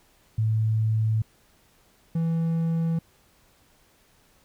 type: tone pair in turn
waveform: sine / triangle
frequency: 110 / 164.81 Hz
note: A2 / E3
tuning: 0 / 0 cents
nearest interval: perfect fifth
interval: 700 cents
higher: second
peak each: -20 dBFS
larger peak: neither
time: 0.38-1.22 / 2.15-2.99 s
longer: neither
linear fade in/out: 5 ms
effects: pink hiss -61 dBFS RMS until 4.44 s